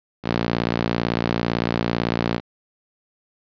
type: tone with high-pass filter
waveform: sawtooth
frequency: 57.9 Hz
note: A#1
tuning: 11 cents flat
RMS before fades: -23 dBFS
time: 0.23-2.41 s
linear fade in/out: 50 ms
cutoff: 180 Hz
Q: 0.94
effects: resampled to 11025 Hz + 7-bit